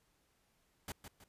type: noise with echo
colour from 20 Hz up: pink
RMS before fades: -43 dBFS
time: 0.88-0.92 s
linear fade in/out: 2 ms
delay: 160 ms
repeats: 2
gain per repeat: -8 dB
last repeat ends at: 1.24 s
effects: pink hiss -75 dBFS RMS until 1.28 s + resampled to 32000 Hz